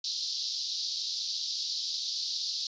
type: band-pass noise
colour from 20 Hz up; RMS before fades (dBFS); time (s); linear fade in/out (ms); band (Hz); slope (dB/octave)
pink; -34; 0.04-2.67; 2; 3900 to 5400; 48
effects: resampled to 16000 Hz